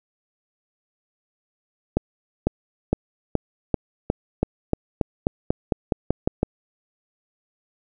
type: accelerating click train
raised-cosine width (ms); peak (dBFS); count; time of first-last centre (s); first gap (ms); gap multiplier
2; -5; 16; 1.97-6.431; 500; 0.92
effects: none